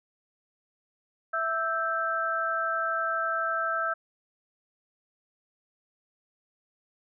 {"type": "tone cluster", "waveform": "sine", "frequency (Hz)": [659, 1319, 1567], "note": ["E5", "E6", "G6"], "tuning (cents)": [-1, 1, -1], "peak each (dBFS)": [-33, -28, -31], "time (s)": [1.33, 3.94], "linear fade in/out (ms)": 10, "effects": []}